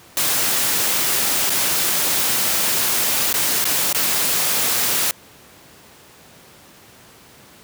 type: noise with dropouts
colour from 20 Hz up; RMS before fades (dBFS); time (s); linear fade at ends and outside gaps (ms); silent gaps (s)
white; -19; 0.17-5.11; 1; 1.497-1.502 / 3.328-3.34 / 3.643-3.653 / 3.928-3.947
effects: pink hiss -46 dBFS RMS until 7.63 s + high-pass 100 Hz 12 dB/octave